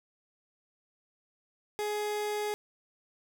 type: tone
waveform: 30% pulse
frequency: 418.7 Hz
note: G#4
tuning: 14 cents sharp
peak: -28 dBFS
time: 1.79-2.54 s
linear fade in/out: 0 ms
effects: none